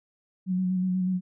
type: tone with vibrato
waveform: sine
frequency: 184.4 Hz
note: F#3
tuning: 6 cents flat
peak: -23 dBFS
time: 0.46-1.21 s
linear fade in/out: 50 ms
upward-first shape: square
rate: 8.2 Hz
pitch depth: 21 cents each way
effects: none